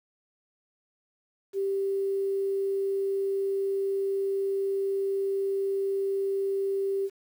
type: tone with quantisation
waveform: sine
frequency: 392 Hz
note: G4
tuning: in tune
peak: -25 dBFS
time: 1.53-7.1 s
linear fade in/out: 50 ms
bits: 9
effects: none